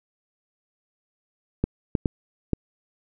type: clicks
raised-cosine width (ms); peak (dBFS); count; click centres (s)
3; -8; 4; 1.64 / 1.952 / 2.058 / 2.533
effects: none